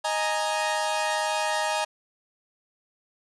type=chord; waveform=sawtooth; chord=D# suspended fourth; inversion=none; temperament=equal; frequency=622.3 / 830.6 / 932.3 Hz; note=D#5 / G#5 / A#5; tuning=0 / 0 / 0 cents; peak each=-25 dBFS; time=0.04-1.85 s; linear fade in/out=10 ms; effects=resampled to 24000 Hz + 9-bit